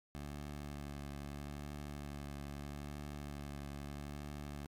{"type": "tone with vibrato", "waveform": "15% pulse", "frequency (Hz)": 72, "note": "D2", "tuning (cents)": -34, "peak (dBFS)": -37, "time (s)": [0.15, 4.66], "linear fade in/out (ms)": 0, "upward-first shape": "triangle", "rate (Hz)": 0.78, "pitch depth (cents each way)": 29, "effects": ["MP3 96 kbps"]}